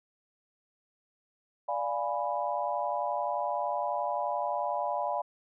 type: chord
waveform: sine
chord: D diminished seventh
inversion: none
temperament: equal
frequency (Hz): 587.3 / 698.5 / 830.6 / 987.8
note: D5 / F5 / Ab5 / Cb6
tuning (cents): 0 / 0 / 0 / 0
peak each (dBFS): -34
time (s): 1.68-5.22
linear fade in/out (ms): 10
effects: none